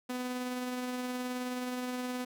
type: tone with tremolo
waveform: sawtooth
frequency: 250.1 Hz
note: B3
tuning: 22 cents sharp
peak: -29 dBFS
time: 0.09-2.25 s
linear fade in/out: 10 ms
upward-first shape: triangle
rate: 19 Hz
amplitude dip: 30%
effects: none